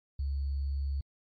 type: tone with sample-and-hold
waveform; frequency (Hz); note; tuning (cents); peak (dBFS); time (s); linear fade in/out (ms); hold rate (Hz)
sine; 69.3; C#2; 0; -29; 0.19-1.01; 5; 4410
effects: MP3 32 kbps